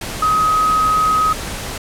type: tone in noise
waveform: sine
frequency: 1264 Hz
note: D#6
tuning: 27 cents sharp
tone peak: -12 dBFS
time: 0.22-1.33 s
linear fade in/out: 5 ms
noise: pink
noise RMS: -26 dBFS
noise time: 0.01-1.78 s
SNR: +11 dB
effects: low-pass 12000 Hz 12 dB/octave